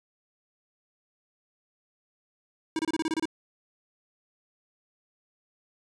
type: tone bursts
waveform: square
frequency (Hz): 320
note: D#4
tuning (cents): +49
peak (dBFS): -26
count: 9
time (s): 2.76-3.255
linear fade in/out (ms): 2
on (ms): 31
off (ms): 27
effects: resampled to 22050 Hz